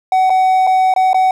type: tone with dropouts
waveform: triangle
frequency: 751 Hz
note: F#5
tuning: 26 cents sharp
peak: -7 dBFS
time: 0.12-1.31 s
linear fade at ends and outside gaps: 2 ms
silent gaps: 0.297-0.302 / 0.668-0.672 / 0.939-0.962 / 1.132-1.144 s
effects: none